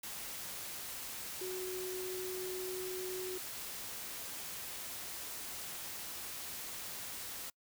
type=tone in noise; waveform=sine; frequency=370 Hz; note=F#4; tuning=in tune; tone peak=-39 dBFS; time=1.41-3.38 s; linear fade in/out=5 ms; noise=white; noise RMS=-44 dBFS; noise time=0.03-7.5 s; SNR=+2 dB; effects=noise-tail reverb RT60 0.1 s tail -26 dB re dry